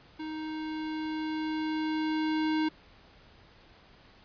square tone with level ramp, 312 Hz, D#4, 5 cents sharp, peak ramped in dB -36 to -26 dBFS, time 0.19-2.69 s, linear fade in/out 10 ms, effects pink hiss -57 dBFS RMS until 4.24 s + resampled to 11025 Hz

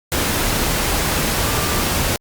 sine tone in noise, 1181 Hz, D6, 9 cents sharp, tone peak -29 dBFS, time 1.44-1.82 s, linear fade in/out 0 ms, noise pink, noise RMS -19 dBFS, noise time 0.12-2.16 s, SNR -13 dB, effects Opus 48 kbps

